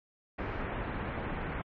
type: low-pass noise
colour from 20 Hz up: pink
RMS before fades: -36 dBFS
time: 0.38-1.62 s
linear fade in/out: 10 ms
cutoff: 2200 Hz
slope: 24 dB/octave
effects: MP3 32 kbps